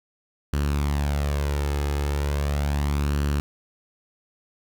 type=tone with flanger; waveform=sawtooth; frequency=72 Hz; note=D2; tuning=34 cents flat; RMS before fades=-24 dBFS; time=0.53-3.4 s; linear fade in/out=0 ms; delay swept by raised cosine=0.68 to 2.38 ms; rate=0.37 Hz; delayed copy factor=+0.5; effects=none